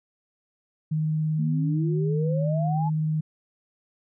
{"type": "tone with vibrato", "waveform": "sine", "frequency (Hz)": 155.56, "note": "D#3", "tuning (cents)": 0, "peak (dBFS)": -22, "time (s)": [0.91, 3.21], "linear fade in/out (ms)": 10, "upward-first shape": "sine", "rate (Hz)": 18, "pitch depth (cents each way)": 10}
{"type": "exponential sweep", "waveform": "sine", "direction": "up", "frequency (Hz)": [216.6, 875], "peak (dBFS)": -28, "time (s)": [1.38, 2.9], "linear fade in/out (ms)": 20}
{"effects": []}